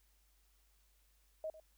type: tone with echo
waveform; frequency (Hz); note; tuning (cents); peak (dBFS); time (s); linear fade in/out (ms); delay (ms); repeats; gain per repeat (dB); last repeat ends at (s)
sine; 630; D#5; +21; -38; 1.44-1.5; 2; 100; 1; -15; 1.6
effects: added 50 Hz sine -70 dBFS peak until 1.77 s + white hiss -75 dBFS RMS until 1.77 s